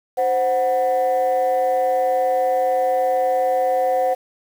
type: tone pair together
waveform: sine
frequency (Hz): 520.9 / 740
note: C5 / F#5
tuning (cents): -8 / 0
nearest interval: tritone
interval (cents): 608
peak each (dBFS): -17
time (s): 0.17-4.15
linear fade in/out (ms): 20
effects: tanh soft clip ceiling -12 dBFS + 7-bit